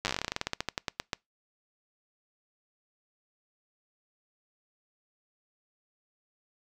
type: slowing click train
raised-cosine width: 0.2 ms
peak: -12 dBFS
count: 24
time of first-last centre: 0.05-1.132 s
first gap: 9 ms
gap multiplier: 1.13
effects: noise-tail reverb RT60 0.2 s tail -26 dB re dry